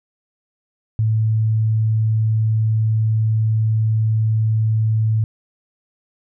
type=tone; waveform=sine; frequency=110 Hz; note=A2; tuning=in tune; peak=-14 dBFS; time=0.99-5.24 s; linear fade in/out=0 ms; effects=none